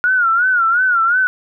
sine tone with vibrato, 1425 Hz, F6, 34 cents sharp, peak -11 dBFS, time 0.04-1.27 s, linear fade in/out 0 ms, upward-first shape sine, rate 2.8 Hz, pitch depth 120 cents each way, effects none

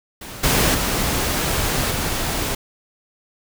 pink noise with level steps, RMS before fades -34 / -17 / -21 / -23 dBFS, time 0.21-2.55 s, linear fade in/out 5 ms, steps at 0.43 / 0.74 / 1.9 s, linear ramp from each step 10 ms, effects none

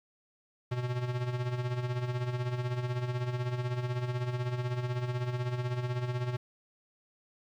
square tone with tremolo, 123.47 Hz, B2, in tune, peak -29 dBFS, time 0.71-6.37 s, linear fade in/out 10 ms, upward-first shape sine, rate 16 Hz, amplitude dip 60%, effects low-pass 4000 Hz 12 dB/octave + 10-bit

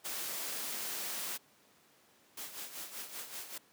white noise, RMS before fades -39 dBFS, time 0.04-1.38 s, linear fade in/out 20 ms
white noise with tremolo, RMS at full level -42 dBFS, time 2.37-3.58 s, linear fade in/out 5 ms, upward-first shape sine, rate 5.2 Hz, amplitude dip 65%
effects pink hiss -65 dBFS RMS until 3.72 s + high-pass 200 Hz 12 dB/octave

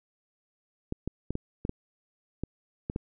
clicks, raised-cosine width 3 ms, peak -18 dBFS, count 9, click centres 0.924 / 1.076 / 1.306 / 1.354 / 1.651 / 1.694 / 2.436 / 2.899 / 2.961 s, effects none

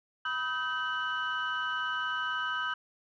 sine tone cluster, 982 / 1271 / 1547 / 2971 Hz, B5 / D#6 / G6 / F#7, -10 / +36 / -23 / +6 cents, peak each -39 / -34 / -32 / -38 dBFS, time 0.25-2.74 s, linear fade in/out 5 ms, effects tanh soft clip ceiling -22 dBFS

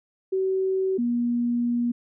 sine tone pair in turn, 380 / 239.4 Hz, F#4 / A#3, +46 / +46 cents, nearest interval minor sixth, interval 800 cents, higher first, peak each -21 dBFS, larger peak neither, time 0.32-0.98 / 0.98-1.92 s, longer second, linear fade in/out 10 ms, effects none

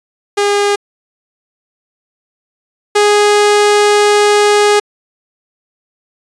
sawtooth tone pair in turn, 407.3 / 414.4 Hz, G#4 / G#4, -34 / -4 cents, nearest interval unison, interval 30 cents, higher second, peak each -6 / -3 dBFS, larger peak second, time 0.37-0.76 / 2.95-4.8 s, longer second, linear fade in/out 10 ms, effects resampled to 22050 Hz

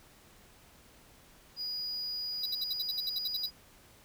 triangle tone, 4910 Hz, D#8, 24 cents flat, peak -33 dBFS, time 1.56-3.51 s, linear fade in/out 50 ms
square tone bursts, 3951 Hz, B7, in tune, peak -32 dBFS, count 12, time 2.43-3.46 s, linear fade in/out 5 ms, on 29 ms, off 62 ms
effects pink hiss -59 dBFS RMS until 4.04 s

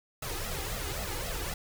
pink noise with flanger, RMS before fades -35 dBFS, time 0.22-1.54 s, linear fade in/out 5 ms, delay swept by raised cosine 1.5 to 2.46 ms, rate 3.8 Hz, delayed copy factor +0.9, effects none

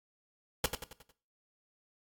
pink noise with echo, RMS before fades -27 dBFS, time 0.64-0.66 s, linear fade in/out 2 ms, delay 90 ms, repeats 5, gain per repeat -7 dB, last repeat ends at 1.11 s, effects noise-tail reverb RT60 0.4 s tail -17 dB re dry + AAC 64 kbps

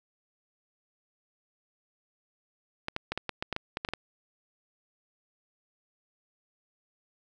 clicks, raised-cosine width 0.3 ms, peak -15 dBFS, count 12, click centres 2.884 / 2.964 / 3.12 / 3.176 / 3.293 / 3.425 / 3.527 / 3.564 / 3.771 / 3.849 / 3.888 / 3.936 s, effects none

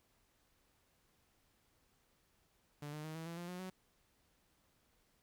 sawtooth tone with pitch steps, 146.7 / 151.79 / 157.05 / 162.49 / 168.13 / 173.95 / 179.98 / 186.22 Hz, D3 / D#3 / D#3 / E3 / E3 / F3 / F#3 / F#3, -2 / -43 / +16 / -25 / +34 / -7 / -48 / +11 cents, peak -40 dBFS, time 2.82-3.7 s, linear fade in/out 5 ms, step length 110 ms, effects pink hiss -75 dBFS RMS until 5.22 s

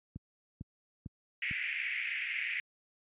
click train, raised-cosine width 5 ms, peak -28 dBFS, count 4, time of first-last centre 0.16-1.511 s, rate 2.22 Hz
white band-pass noise, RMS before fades -36 dBFS, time 1.42-2.6 s, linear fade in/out 2 ms, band 1900 to 2500 Hz, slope 48 dB/octave
effects high-pass 80 Hz 12 dB/octave + resampled to 8000 Hz

